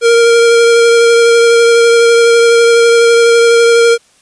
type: tone with vibrato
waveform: square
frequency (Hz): 466.2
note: A#4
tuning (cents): 0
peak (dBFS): -5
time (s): 0.01-3.98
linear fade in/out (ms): 50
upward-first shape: triangle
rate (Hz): 12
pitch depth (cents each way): 15
effects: white hiss -49 dBFS RMS until 4.21 s + resampled to 22050 Hz